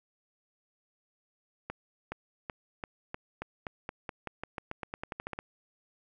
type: accelerating click train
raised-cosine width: 0.5 ms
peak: -21 dBFS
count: 21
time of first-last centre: 1.7-5.389 s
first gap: 420 ms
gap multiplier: 0.9
effects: none